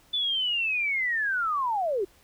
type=linear sweep; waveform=sine; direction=down; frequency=3510 to 357.1 Hz; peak=-24 dBFS; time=0.13-2.05 s; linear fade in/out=10 ms; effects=pink hiss -59 dBFS RMS until 2.23 s